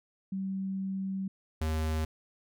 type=tone pair in turn; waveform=sine / square; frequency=192.2 / 78.74 Hz; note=G3 / D#2; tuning=-34 / +21 cents; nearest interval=octave + minor third; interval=1545 cents; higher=first; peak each=-31 / -29 dBFS; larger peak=second; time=0.32-1.28 / 1.61-2.05 s; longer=first; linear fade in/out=5 ms; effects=none